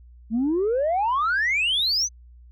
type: exponential sweep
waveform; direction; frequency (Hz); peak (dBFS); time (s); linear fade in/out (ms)
sine; up; 212.8 to 6272; -18; 0.3-2.09; 50
effects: tanh soft clip ceiling -17 dBFS + added 60 Hz sine -45 dBFS peak until 2.51 s